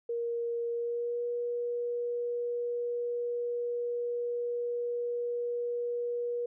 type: tone with pitch glide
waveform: sine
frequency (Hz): 469.8 to 479.9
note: A#4 to B4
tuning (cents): +13 to -50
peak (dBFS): -30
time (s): 0.09-6.46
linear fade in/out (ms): 5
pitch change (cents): +37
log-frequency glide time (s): 0.71-1.25
effects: none